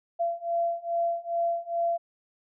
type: beating tone pair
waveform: sine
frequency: 680 / 682.4 Hz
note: F5 / F5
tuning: -46 / -40 cents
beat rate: 2.4 Hz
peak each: -29 / -28 dBFS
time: 0.19-1.98 s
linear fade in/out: 20 ms
effects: none